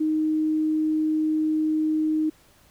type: tone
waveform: sine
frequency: 311.1 Hz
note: D#4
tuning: in tune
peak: -20 dBFS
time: 0-2.3 s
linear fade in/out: 10 ms
effects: pink hiss -57 dBFS RMS until 2.7 s